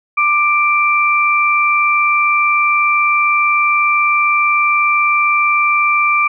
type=tone pair together; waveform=sine; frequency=1184 / 2349 Hz; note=D6 / D7; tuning=+14 / 0 cents; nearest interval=octave; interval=1186 cents; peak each=-13 dBFS; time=0.17-6.28 s; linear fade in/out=10 ms; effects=none